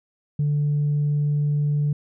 sine tone, 146.83 Hz, D3, in tune, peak -17 dBFS, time 0.39-1.93 s, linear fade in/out 5 ms, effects tanh soft clip ceiling -16 dBFS

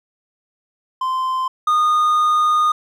triangle tone pair in turn, 1037 / 1227.9 Hz, C6 / D#6, -16 / -23 cents, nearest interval minor third, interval 293 cents, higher second, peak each -16 / -11 dBFS, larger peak second, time 1.01-1.48 / 1.67-2.72 s, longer second, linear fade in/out 5 ms, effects none

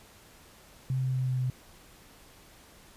sine tone with pitch steps, 130.81 / 129.98 / 129.16 / 128.34 / 127.53 Hz, C3 / C3 / C3 / C3 / C3, 0 / -11 / -22 / -33 / -44 cents, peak -26 dBFS, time 0.9-1.5 s, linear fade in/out 2 ms, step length 120 ms, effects pink hiss -55 dBFS RMS until 2.96 s + resampled to 32000 Hz

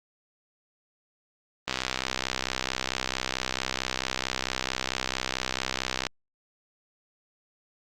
click train, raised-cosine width 0.2 ms, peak -9 dBFS, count 284, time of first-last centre 1.68-6.068 s, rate 64.5 Hz, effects Opus 24 kbps

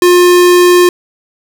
square tone, 355.6 Hz, F4, 31 cents sharp, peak -4 dBFS, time 0.02-0.89 s, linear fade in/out 2 ms, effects none

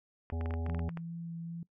clicks, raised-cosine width 0.5 ms, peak -28 dBFS, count 11, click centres 0.301 / 0.411 / 0.459 / 0.508 / 0.539 / 0.664 / 0.698 / 0.747 / 0.793 / 0.892 / 0.973 s
harmonic tone, 82.41 Hz, E2, in tune, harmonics 1 / 3 / 5 / 7 / 9 / 10, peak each -33 / -43 / -47 / -50 / -52 / -53 dBFS, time 0.32-0.89 s, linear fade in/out 5 ms
sine tone with vibrato, 167.7 Hz, E3, 30 cents sharp, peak -38 dBFS, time 0.68-1.63 s, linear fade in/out 2 ms, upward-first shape sine, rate 2.5 Hz, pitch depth 9 cents each way
effects noise-tail reverb RT60 0.1 s tail -20 dB re dry

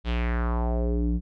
square tone with low-pass filter sweep, 59.1 Hz, A#1, 24 cents sharp, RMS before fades -25 dBFS, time 0.04-1.21 s, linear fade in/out 50 ms, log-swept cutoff 3600 to 210 Hz, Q 3, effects none

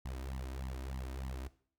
sawtooth tone with flanger, 65.41 Hz, C2, in tune, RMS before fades -42 dBFS, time 0.05-1.48 s, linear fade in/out 5 ms, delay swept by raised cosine 0.97 to 3.27 ms, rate 3.3 Hz, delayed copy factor +1, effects noise-tail reverb RT60 0.5 s tail -17 dB re dry

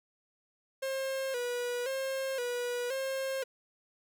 45% pulse tone with vibrato, 510 Hz, C5, 44 cents flat, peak -32 dBFS, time 0.82-3.44 s, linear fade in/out 10 ms, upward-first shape square, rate 0.96 Hz, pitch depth 80 cents each way, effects none

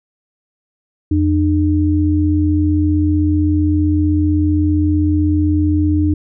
sine tone pair together, 86 / 302.6 Hz, F2 / D#4, -26 / -48 cents, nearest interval octave + minor seventh, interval 2178 cents, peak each -14 dBFS, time 1.11-6.14 s, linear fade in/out 5 ms, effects none

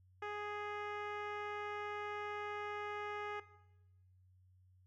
10% pulse tone with low-pass filter, 415.3 Hz, G#4, in tune, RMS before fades -43 dBFS, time 0.22-3.4 s, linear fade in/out 5 ms, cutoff 2000 Hz, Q 0.64, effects noise-tail reverb RT60 1.0 s tail -17 dB re dry + added 92 Hz sine -64 dBFS peak until 4.86 s

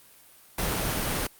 pink noise, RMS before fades -28 dBFS, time 0.58-1.27 s, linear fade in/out 5 ms, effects white hiss -54 dBFS RMS until 1.39 s + Opus 32 kbps

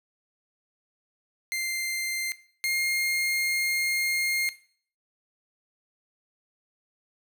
sawtooth tone pair in turn, 2093 / 2127 Hz, C7 / C7, 0 / +28 cents, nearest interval unison, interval 28 cents, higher second, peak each -24 / -21 dBFS, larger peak second, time 1.52-2.32 / 2.64-4.49 s, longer second, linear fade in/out 0 ms, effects noise-tail reverb RT60 0.5 s tail -17 dB re dry

